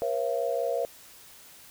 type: tone cluster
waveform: sine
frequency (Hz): 476.9 / 542 / 675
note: A#4 / C#5 / E5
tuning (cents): +39 / -39 / +41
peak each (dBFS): -30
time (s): 0.02-0.85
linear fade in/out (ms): 0
effects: white hiss -51 dBFS RMS until 1.7 s